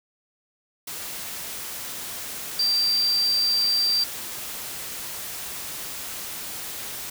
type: tone in noise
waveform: sine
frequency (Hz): 4696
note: D8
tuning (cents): -1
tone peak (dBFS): -19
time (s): 2.59-4.04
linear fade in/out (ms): 5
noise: white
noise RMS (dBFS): -34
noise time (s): 0.87-7.1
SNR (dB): +12
effects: none